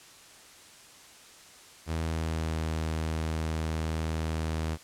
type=tone with pitch glide; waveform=sawtooth; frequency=81 to 79.7 Hz; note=E2 to D#2; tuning=-30 to +42 cents; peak=-25 dBFS; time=1.86-4.78 s; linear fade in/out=50 ms; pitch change=-28 cents; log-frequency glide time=2.04-2.58 s; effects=white hiss -52 dBFS RMS until 4.83 s + low-pass 9000 Hz 12 dB/octave